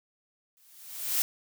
blue noise with exponential growth, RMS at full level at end -24 dBFS, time 0.57-1.22 s, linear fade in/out 0 ms, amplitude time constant 140 ms, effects none

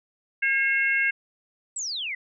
harmonic tone, 540 Hz, C#5, 45 cents flat, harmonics 3 / 4 / 5, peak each -24 / -23 / -29 dBFS, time 0.42-1.11 s, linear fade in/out 10 ms
sine exponential sweep, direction down, 8100 to 1946 Hz, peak -28 dBFS, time 1.76-2.15 s, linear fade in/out 5 ms
effects none

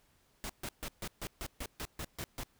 pink noise bursts, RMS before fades -40 dBFS, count 11, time 0.44-2.434 s, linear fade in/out 0 ms, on 54 ms, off 140 ms, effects pink hiss -70 dBFS RMS until 2.59 s

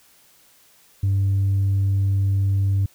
triangle tone with tanh clipping, 98 Hz, G2, in tune, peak -17 dBFS, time 1.03-2.86 s, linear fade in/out 5 ms, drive 6 dB, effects white hiss -55 dBFS RMS until 2.94 s

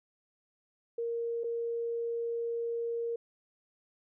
sine tone with dropouts, 466.2 Hz, A#4, in tune, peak -31 dBFS, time 0.98-3.16 s, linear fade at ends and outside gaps 5 ms, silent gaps 1.436-1.441 s, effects none

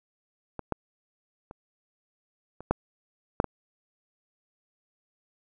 clicks, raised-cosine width 1 ms, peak -20 / -13 / -28 / -27 / -8 / -6 / -16 dBFS, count 7, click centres 0.593 / 0.723 / 1.511 / 2.606 / 2.71 / 3.401 / 3.443 s, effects none

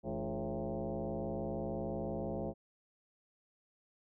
sine tone with frequency modulation, 162.5 Hz, E3, 24 cents flat, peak -35 dBFS, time 0.03-2.54 s, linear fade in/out 50 ms, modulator 126 Hz, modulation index 4.3, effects none

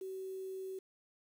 sine tone with quantisation, 379.6 Hz, F#4, 44 cents sharp, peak -40 dBFS, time 0.01-0.79 s, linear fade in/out 5 ms, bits 10, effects none

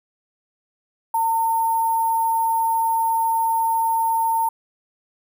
sine tone with sample-and-hold, 907 Hz, A#5, 48 cents flat, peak -17 dBFS, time 1.14-4.49 s, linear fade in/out 5 ms, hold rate 11025 Hz, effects none

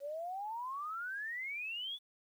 sine exponential sweep, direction up, 550 to 3500 Hz, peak -38 dBFS, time 0-1.99 s, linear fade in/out 50 ms, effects 11-bit

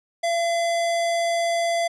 square tone, 679 Hz, F5, 49 cents flat, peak -21 dBFS, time 0.23-1.88 s, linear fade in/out 10 ms, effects resampled to 22050 Hz

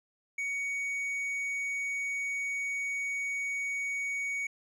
sine tone with tanh clipping, 2240 Hz, C#7, 18 cents sharp, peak -32 dBFS, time 0.38-4.47 s, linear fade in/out 5 ms, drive 6 dB, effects none

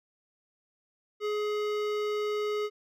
sine tone with hard clipping, 420 Hz, G#4, 19 cents sharp, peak -30 dBFS, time 1.2-2.7 s, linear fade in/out 50 ms, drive 17 dB, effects none

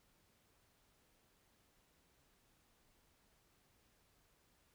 silence, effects pink hiss -74 dBFS RMS until 4.74 s

